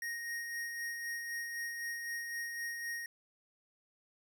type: tone with tremolo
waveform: square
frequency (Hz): 1868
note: A#6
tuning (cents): +3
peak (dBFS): -37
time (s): 0.02-3.06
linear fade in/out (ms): 2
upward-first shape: sine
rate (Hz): 3.9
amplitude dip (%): 35
effects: none